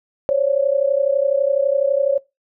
sine tone pair together, 538 / 570 Hz, C5 / C#5, +48 / +48 cents, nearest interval minor second, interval 100 cents, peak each -17 / -17 dBFS, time 0.29-2.18 s, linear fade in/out 0 ms, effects noise-tail reverb RT60 0.2 s tail -21 dB re dry

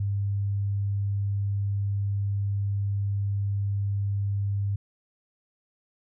sine tone, 100 Hz, G2, 35 cents sharp, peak -24 dBFS, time 0-4.76 s, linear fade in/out 5 ms, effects none

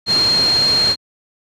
sine tone in noise, 4212 Hz, C8, 11 cents sharp, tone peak -12 dBFS, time 0.06-0.96 s, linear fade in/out 50 ms, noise pink, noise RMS -23 dBFS, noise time 0.06-0.96 s, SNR +8 dB, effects high-pass 100 Hz 12 dB/octave + low-pass 8000 Hz 12 dB/octave

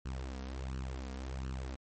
sawtooth tone with flanger, 65.4 Hz, C2, in tune, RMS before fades -40 dBFS, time 0.05-1.76 s, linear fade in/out 10 ms, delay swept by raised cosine 0.68 to 4.28 ms, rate 1.4 Hz, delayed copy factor +0.7, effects MP3 32 kbps

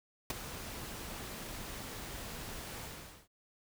pink noise with ADSR envelope, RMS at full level -32 dBFS, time 0.3-3.28 s, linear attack 3 ms, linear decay 16 ms, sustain -12 dB, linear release 460 ms, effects none

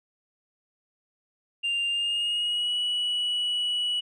sine tone with pitch glide, 2794 to 2938 Hz, F7 to F#7, 0 to -13 cents, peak -22 dBFS, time 1.63-4.01 s, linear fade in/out 20 ms, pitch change +87 cents, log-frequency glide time 1.88-2.78 s, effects tanh soft clip ceiling -23 dBFS

